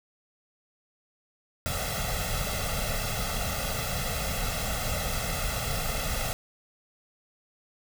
pink noise with comb filter, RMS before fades -30 dBFS, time 1.66-6.33 s, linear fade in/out 0 ms, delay 1.5 ms, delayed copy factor +0.95, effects none

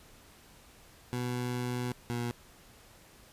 20% pulse tone pair in turn, 123.47 / 119.82 Hz, B2 / A#2, 0 / +48 cents, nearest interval minor second, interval 52 cents, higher first, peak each -27 / -27 dBFS, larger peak neither, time 1.13-1.92 / 2.1-2.31 s, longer first, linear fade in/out 0 ms, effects pink hiss -57 dBFS RMS until 3.32 s + resampled to 32000 Hz

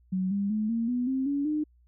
sine tone with pitch steps, 186.7 / 200.1 / 214.5 / 229.9 / 246.4 / 264 / 283 / 303.3 Hz, F#3 / G3 / A3 / A#3 / B3 / C4 / C#4 / D#4, +16 / +36 / -44 / -24 / -4 / +16 / +36 / -44 cents, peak -25 dBFS, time 0.12-1.64 s, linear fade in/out 10 ms, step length 190 ms, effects added 60 Hz sine -58 dBFS peak until 1.87 s

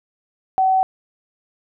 sine tone, 758 Hz, F#5, 42 cents sharp, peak -13 dBFS, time 0.58-0.83 s, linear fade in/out 0 ms, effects none

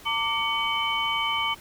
sine tone cluster, 909 / 1171 / 2251 / 3048 Hz, A#5 / D6 / C#7 / G7, -44 / -5 / +26 / -49 cents, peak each -30 / -29 / -29 / -28 dBFS, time 0.05-1.55 s, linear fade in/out 20 ms, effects pink hiss -48 dBFS RMS until 1.6 s

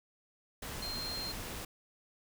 sine tone in noise, 4186 Hz, C8, in tune, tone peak -38 dBFS, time 0.82-1.32 s, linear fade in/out 5 ms, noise pink, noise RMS -42 dBFS, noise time 0.62-1.65 s, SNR +1 dB, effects none

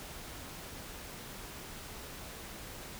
silence, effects pink hiss -46 dBFS RMS until 2.99 s

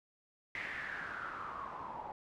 white noise with low-pass filter sweep, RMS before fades -43 dBFS, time 0.55-2.12 s, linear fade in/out 2 ms, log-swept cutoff 2100 to 840 Hz, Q 6.2, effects none

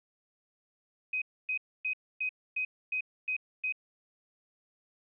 sine tone bursts, 2515 Hz, D#7, 18 cents sharp, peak -29 dBFS, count 8, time 1.13-3.724 s, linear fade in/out 5 ms, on 88 ms, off 270 ms, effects none

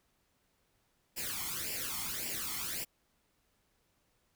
white noise with flanger, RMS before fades -38 dBFS, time 1.16-2.85 s, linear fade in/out 20 ms, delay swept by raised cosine 0.39 to 0.94 ms, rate 1.8 Hz, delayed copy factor +0.75, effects pink hiss -75 dBFS RMS until 4.35 s

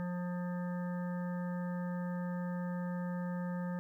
harmonic tone with a mistuned harmonic, 177.4 Hz, F3, 27 cents sharp, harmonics 1 / 3 / 5 / 7 / 9 / 10, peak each -35 / -45 / -49 / -52 / -54 / -55 dBFS, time 0-3.79 s, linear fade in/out 0 ms, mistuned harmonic 5, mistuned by +18 cents, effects 12-bit

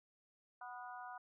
harmonic tone with a mistuned harmonic, 246.9 Hz, B3, in tune, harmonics 3 / 4 / 5 / 6, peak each -50 / -52 / -54 / -54 dBFS, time 0.61-1.18 s, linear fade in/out 5 ms, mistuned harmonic 6, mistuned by -27 cents, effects none

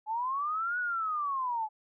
sine linear two-way sweep, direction up then down, 843 to 1480 to 843 Hz, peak -29 dBFS, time 0.06-1.69 s, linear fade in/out 50 ms, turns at 0.79 s, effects none

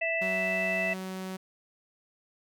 harmonic tone, 660 Hz, E5, 2 cents sharp, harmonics 1 / 3 / 4, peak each -31 / -31 / -31 dBFS, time 0.01-0.94 s, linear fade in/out 10 ms
sawtooth tone, 187.8 Hz, F#3, 26 cents sharp, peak -31 dBFS, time 0.21-1.37 s, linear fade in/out 10 ms
effects none

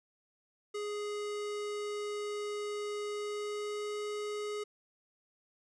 square tone with pitch glide, 415.3 to 417.9 Hz, G#4 to G#4, 0 to +11 cents, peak -36 dBFS, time 0.74-4.64 s, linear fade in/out 10 ms, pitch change +11 cents, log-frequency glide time 3.06-4 s, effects resampled to 22050 Hz + 13-bit

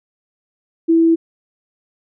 sine tone, 329.4 Hz, E4, 1 cent flat, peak -9 dBFS, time 0.88-1.16 s, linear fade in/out 20 ms, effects none

